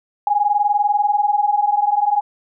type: tone pair together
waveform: sine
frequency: 811.6 / 832 Hz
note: G#5 / G#5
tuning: -40 / +3 cents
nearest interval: unison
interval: 43 cents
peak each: -18 / -16 dBFS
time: 0.27-2.21 s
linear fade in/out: 2 ms
effects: none